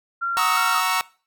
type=tone with vibrato; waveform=sine; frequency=1318.5 Hz; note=E6; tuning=in tune; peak=-21 dBFS; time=0.21-0.81 s; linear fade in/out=20 ms; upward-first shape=square; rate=2.8 Hz; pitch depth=76 cents each way
type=chord; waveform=sawtooth; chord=F# dominant seventh; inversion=none; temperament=equal; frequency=740 / 932.3 / 1108.7 / 1318.5 Hz; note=F#5 / A#5 / C#6 / E6; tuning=0 / 0 / 0 / 0 cents; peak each=-25 / -21 / -21 / -21 dBFS; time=0.37-1.01 s; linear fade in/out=0 ms
effects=noise-tail reverb RT60 0.4 s tail -22 dB re dry